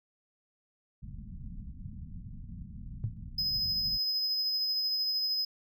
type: low-pass noise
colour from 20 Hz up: pink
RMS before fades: -43 dBFS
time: 1.02-3.98 s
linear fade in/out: 10 ms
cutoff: 220 Hz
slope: 48 dB/octave
type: tone with exponential decay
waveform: sine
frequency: 110 Hz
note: A2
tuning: in tune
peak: -25 dBFS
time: 3.04-3.17 s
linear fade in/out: 0 ms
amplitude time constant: 27 ms
type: tone with tremolo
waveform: triangle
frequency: 5060 Hz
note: D#8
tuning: 28 cents sharp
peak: -26 dBFS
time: 3.38-5.45 s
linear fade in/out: 5 ms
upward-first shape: sine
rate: 13 Hz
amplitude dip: 25%
effects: none